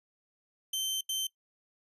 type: tone bursts at uneven times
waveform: sawtooth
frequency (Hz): 3104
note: G7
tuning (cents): -18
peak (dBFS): -27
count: 2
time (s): 0.73-1.01 / 1.09-1.27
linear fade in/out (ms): 5
effects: noise-tail reverb RT60 0.1 s tail -20 dB re dry + resampled to 32000 Hz